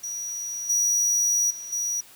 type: tone with level steps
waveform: square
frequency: 5800 Hz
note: F#8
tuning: 35 cents flat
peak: -30 / -20 / -35 / -25 dBFS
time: 0.03-2.01 s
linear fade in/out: 10 ms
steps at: 0.69 / 1.5 / 1.72 s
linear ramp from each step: 10 ms
effects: white hiss -50 dBFS RMS until 2.15 s